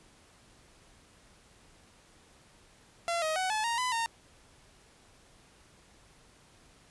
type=tone with pitch steps; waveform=sawtooth; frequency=682 / 630 / 748 / 862 / 932 / 1004 / 919 Hz; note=F5 / D#5 / F#5 / A5 / A#5 / B5 / A#5; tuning=-41 / +21 / +19 / -36 / -1 / +28 / -25 cents; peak=-25 dBFS; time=3.08-4.06 s; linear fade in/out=0 ms; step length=140 ms; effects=pink hiss -60 dBFS RMS until 6.9 s + resampled to 24000 Hz